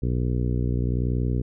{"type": "harmonic tone", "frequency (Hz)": 61, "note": "B1", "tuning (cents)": -21, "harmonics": [1, 2, 3, 4, 5, 6, 7, 8], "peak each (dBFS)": [-25, -25, -32, -32, -35, -37, -37, -43], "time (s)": [0.02, 1.42], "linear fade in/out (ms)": 10, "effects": []}